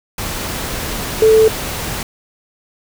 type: tone in noise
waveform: sine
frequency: 440 Hz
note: A4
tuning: in tune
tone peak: -6 dBFS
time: 1.22-1.48 s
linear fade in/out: 2 ms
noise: pink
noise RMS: -23 dBFS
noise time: 0.18-2.03 s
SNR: +14 dB
effects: none